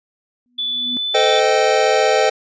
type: tone with exponential growth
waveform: sine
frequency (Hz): 244.7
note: B3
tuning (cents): -16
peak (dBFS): -23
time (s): 0.46-0.97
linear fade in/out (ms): 0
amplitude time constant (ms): 110
type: tone with pitch glide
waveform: sine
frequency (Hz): 3469 to 3519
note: A7 to A7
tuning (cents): -25 to 0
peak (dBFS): -19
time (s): 0.58-1.4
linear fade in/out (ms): 10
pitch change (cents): +25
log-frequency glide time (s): 0.74-1.21
type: chord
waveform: square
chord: A half-diminished seventh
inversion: none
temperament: equal with one note detuned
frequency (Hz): 440 / 515.5 / 622.3 / 784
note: A4 / C5 / Eb5 / G5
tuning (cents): 0 / -26 / 0 / 0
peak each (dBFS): -19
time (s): 1.14-2.3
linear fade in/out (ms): 10
effects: resampled to 16000 Hz